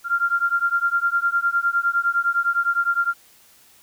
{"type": "beating tone pair", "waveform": "sine", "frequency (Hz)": [1385, 1394.8], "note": ["F6", "F6"], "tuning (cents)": [-15, -3], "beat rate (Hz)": 9.8, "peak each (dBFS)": -21, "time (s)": [0.04, 3.14], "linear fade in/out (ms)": 50, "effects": ["white hiss -53 dBFS RMS until 3.82 s"]}